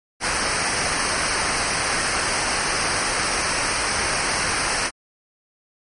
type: noise with comb filter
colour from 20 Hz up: pink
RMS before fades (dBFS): -22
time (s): 0.2-4.91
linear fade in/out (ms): 50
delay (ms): 0.28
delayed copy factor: -0.7
effects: MP3 48 kbps